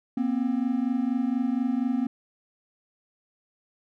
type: tone pair together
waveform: triangle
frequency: 239.1 / 263.3 Hz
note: A#3 / C4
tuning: +44 / +11 cents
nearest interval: major second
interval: 167 cents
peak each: -24 dBFS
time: 0.17-2.07 s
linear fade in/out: 5 ms
effects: none